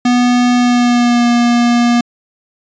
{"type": "tone with pitch glide", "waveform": "square", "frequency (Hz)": [245.3, 238.9], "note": ["B3", "A#3"], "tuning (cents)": [-12, 43], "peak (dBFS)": -9, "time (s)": [0.05, 2.01], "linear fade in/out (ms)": 5, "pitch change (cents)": -45, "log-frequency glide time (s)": [0.57, 1.27], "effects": ["resampled to 16000 Hz"]}